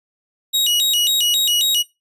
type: tone with vibrato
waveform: sawtooth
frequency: 3321 Hz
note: G#7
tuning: 1 cent flat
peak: -12 dBFS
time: 0.53-1.83 s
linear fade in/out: 20 ms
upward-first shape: square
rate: 3.7 Hz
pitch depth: 230 cents each way
effects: noise-tail reverb RT60 0.2 s tail -19 dB re dry + resampled to 32000 Hz